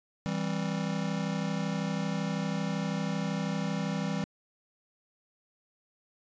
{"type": "chord", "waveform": "square", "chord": "C major", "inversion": "first", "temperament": "just", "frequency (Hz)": [163.52, 196.22, 261.6], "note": ["E3", "G3", "C4"], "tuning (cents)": [-14, 2, 0], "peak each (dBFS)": [-34, -33, -39], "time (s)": [0.26, 4.24], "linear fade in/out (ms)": 0, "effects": ["resampled to 16000 Hz"]}